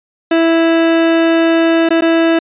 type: tone with dropouts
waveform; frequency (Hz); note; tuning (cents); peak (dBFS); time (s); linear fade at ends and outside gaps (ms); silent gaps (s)
30% pulse; 329.6; E4; 0; -6; 0.31-2.39; 5; 1.89-1.905 / 2.01-2.02
effects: resampled to 8000 Hz